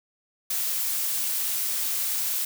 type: noise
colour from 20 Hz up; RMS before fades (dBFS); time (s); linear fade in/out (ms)
blue; -27; 0.5-2.45; 5
effects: none